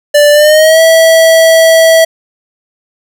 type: tone with pitch glide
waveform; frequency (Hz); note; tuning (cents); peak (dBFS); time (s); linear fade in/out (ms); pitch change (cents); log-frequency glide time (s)
square; 587.3 to 651.7; D5 to E5; 0 to -20; -3; 0.14-2.05; 10; +180; 0.32-0.81
effects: none